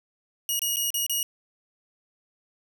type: tone with dropouts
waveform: 10% pulse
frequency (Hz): 2889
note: F#7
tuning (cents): -42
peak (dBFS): -16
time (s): 0.49-1.23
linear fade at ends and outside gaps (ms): 1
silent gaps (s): 0.593-0.618 / 0.76-0.768 / 0.904-0.942 / 1.065-1.096
effects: none